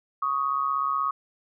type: tone pair together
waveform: sine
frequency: 1113.6 / 1250 Hz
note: C#6 / D#6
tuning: +8 / +8 cents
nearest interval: major second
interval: 200 cents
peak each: -26 dBFS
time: 0.22-1.11 s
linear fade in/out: 5 ms
effects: none